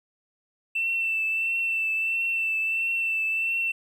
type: tone with vibrato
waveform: triangle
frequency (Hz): 2673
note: E7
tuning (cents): +23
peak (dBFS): -20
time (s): 0.75-3.72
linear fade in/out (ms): 10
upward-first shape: triangle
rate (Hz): 1.5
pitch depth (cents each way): 29
effects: tanh soft clip ceiling -21 dBFS